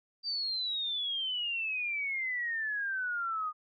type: exponential sweep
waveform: sine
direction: down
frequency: 4699 to 1222 Hz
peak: -31 dBFS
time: 0.23-3.53 s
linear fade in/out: 50 ms
effects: none